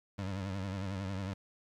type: tone with vibrato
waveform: 25% pulse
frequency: 96.4 Hz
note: G2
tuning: 28 cents flat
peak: -32 dBFS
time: 0.18-1.34 s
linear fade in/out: 10 ms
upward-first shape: triangle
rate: 11 Hz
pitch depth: 100 cents each way
effects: low-pass 6000 Hz 12 dB/octave + 11-bit